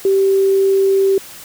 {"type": "tone", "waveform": "sine", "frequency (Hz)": 388.7, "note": "G4", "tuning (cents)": -15, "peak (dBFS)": -10, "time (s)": [0.05, 1.18], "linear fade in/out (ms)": 2, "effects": ["white hiss -36 dBFS RMS until 1.44 s"]}